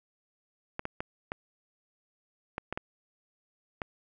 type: clicks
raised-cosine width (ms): 0.5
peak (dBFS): -18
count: 8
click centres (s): 0.794 / 0.854 / 1.005 / 1.319 / 2.581 / 2.726 / 2.775 / 3.818
effects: none